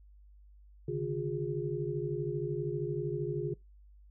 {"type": "tone cluster", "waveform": "sine", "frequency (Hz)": [138, 150.8, 357, 412.2], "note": ["C#3", "D3", "F4", "G#4"], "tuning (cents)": [-7, 46, 38, -13], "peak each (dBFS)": [-37, -39, -36, -37], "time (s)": [0.88, 3.54], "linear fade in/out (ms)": 5, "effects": ["noise-tail reverb RT60 0.2 s tail -24 dB re dry", "added 50 Hz sine -54 dBFS peak until 4.1 s"]}